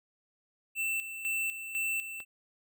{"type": "tone with tremolo", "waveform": "square", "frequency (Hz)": 2673, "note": "E7", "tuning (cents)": 23, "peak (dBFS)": -30, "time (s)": [0.75, 2.25], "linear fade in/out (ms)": 50, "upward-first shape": "square", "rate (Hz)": 2, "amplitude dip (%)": 65}
{"type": "click", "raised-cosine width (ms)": 0.3, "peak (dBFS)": -31, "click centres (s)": 2.203}
{"effects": []}